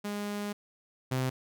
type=tone pair in turn; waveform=sawtooth; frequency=205.6 / 129.52 Hz; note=G#3 / C3; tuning=-17 / -17 cents; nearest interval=minor sixth; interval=800 cents; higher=first; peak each=-29 / -24 dBFS; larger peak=second; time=0.04-0.53 / 1.11-1.3 s; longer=first; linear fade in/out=10 ms; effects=none